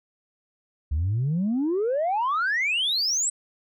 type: exponential sweep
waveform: sine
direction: up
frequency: 69.2 to 8140 Hz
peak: -20 dBFS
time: 0.91-3.3 s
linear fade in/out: 10 ms
effects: tanh soft clip ceiling -19 dBFS